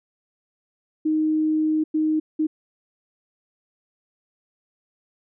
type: tone bursts at uneven times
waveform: sine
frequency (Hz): 311.1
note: D#4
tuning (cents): 0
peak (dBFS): -18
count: 3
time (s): 1.05-1.84 / 1.94-2.2 / 2.39-2.47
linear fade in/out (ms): 10
effects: none